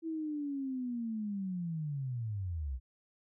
sine linear sweep, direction down, 329.6 to 59.2 Hz, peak -34 dBFS, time 0.02-2.8 s, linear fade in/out 50 ms, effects none

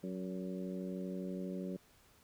harmonic tone with a mistuned harmonic, 92.5 Hz, F#2, in tune, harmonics 2 / 3 / 4 / 5 / 6, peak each -40 / -46 / -46 / -50 / -49 dBFS, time 0.03-1.77 s, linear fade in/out 10 ms, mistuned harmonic 6, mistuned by +27 cents, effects pink hiss -66 dBFS RMS until 2.23 s

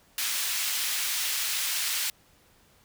pink high-pass noise, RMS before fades -29 dBFS, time 0.18-2.1 s, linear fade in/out 2 ms, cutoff 2400 Hz, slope 12 dB/octave, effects pink hiss -61 dBFS RMS until 2.84 s

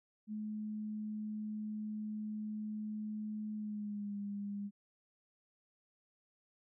sine tone with pitch glide, 213.3 to 202.5 Hz, G#3 to G#3, +46 to -43 cents, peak -38 dBFS, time 0.27-4.71 s, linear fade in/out 50 ms, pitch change -89 cents, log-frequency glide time 3.55-4.17 s, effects none

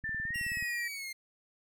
sine tone with pitch glide, 1777 to 1904.5 Hz, A6 to A#6, +17 to +37 cents, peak -33 dBFS, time 0.04-0.88 s, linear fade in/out 5 ms, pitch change +120 cents, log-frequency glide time 0.24-0.35 s
click train, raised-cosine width 5 ms, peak -34 dBFS, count 12, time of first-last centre 0.04-0.625 s, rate 18.8 Hz
sawtooth exponential sweep, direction down, 2794 to 2099 Hz, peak -35 dBFS, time 0.34-1.13 s, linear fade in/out 10 ms
effects none

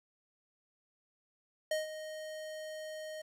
square tone with ADSR envelope, 622 Hz, D#5, 1 cent flat, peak -30 dBFS, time 1.71-3.22 s, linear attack 4 ms, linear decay 150 ms, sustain -12 dB, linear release 9 ms, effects low-pass 12000 Hz 12 dB/octave + 11-bit

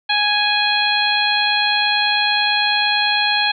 harmonic tone, 831 Hz, G#5, 1 cent sharp, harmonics 1 / 2 / 3 / 4 / 5, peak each -21 / -21 / -21 / -21 / -21 dBFS, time 0.09-3.52 s, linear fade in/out 10 ms, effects none

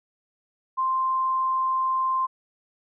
sine tone, 1046.5 Hz, C6, in tune, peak -21 dBFS, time 0.77-2.27 s, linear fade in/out 20 ms, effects none

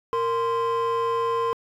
triangle tone pair together, 462.9 / 1039.2 Hz, A#4 / C6, -12 / -12 cents, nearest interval octave + major second, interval 1400 cents, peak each -21 dBFS, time 0.13-1.53 s, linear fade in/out 0 ms, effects tanh soft clip ceiling -17 dBFS

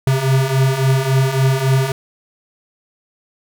square beating tone pair, 130.81 / 134.41 Hz, C3 / C3, 0 / +47 cents, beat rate 3.6 Hz, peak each -19 / -15 dBFS, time 0.07-1.92 s, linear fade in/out 2 ms, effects none

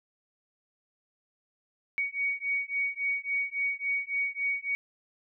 sine beating tone pair, 2242 / 2245.6 Hz, C#7 / C#7, +19 / +22 cents, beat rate 3.6 Hz, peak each -31 dBFS, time 1.98-4.75 s, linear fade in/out 0 ms, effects none

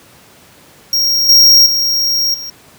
square tone with level steps, 5588 Hz, F8, in tune, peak -11 / -4 / -12 / -24 dBFS, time 0.93-2.5 s, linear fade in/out 2 ms, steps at 1.29 / 1.66 / 2.34 s, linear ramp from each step 2 ms, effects pink hiss -43 dBFS RMS until 2.78 s + high-pass 100 Hz 12 dB/octave

